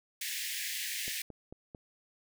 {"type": "high-pass noise", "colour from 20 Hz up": "pink", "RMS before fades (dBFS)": -37, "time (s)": [0.21, 1.22], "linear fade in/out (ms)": 5, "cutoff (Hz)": 1700, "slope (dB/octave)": 96}
{"type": "click train", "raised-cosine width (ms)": 2, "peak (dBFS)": -32, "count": 4, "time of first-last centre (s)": [1.08, 1.748], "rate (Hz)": 4.49}
{"effects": []}